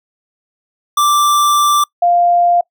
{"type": "tone pair in turn", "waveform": ["square", "sine"], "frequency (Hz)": [1174.7, 698.5], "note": ["D6", "F5"], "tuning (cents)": [0, 0], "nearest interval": "major sixth", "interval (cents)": 900, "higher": "first", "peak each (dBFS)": [-10, -8], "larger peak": "second", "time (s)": [[0.97, 1.84], [2.02, 2.61]], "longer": "first", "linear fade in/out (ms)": 5, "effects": ["noise-tail reverb RT60 0.1 s tail -25 dB re dry"]}